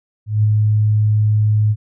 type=tone with ADSR envelope; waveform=sine; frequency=106.6 Hz; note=G#2; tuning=46 cents sharp; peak=-9 dBFS; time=0.26-1.76 s; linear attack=180 ms; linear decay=9 ms; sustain=-2 dB; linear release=50 ms; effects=none